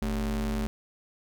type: ring-modulated tone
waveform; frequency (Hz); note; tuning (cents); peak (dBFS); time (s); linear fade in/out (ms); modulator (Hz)
square; 84.6; E2; +45; -25; 0.02-0.67; 0; 134
effects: none